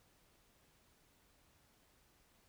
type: silence
effects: pink hiss -71 dBFS RMS until 2.48 s